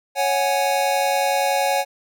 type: chord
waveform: square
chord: C# suspended fourth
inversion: none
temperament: equal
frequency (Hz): 554.4 / 740 / 830.6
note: C#5 / F#5 / G#5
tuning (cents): 0 / 0 / 0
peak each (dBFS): -23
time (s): 0.15-1.85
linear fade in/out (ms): 50
effects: none